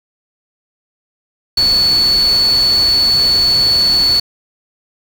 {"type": "tone in noise", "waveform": "sine", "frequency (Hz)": 4435, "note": "C#8", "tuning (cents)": 0, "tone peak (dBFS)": -9, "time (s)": [1.57, 4.2], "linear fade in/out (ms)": 5, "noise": "pink", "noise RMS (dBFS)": -25, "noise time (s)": [1.57, 4.2], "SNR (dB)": 13, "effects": []}